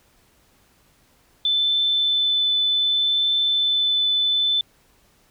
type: tone with vibrato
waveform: sine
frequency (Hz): 3518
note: A7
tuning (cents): -1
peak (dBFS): -17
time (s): 1.45-4.61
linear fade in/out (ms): 2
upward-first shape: triangle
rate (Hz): 0.66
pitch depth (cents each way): 8
effects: pink hiss -59 dBFS RMS until 5.3 s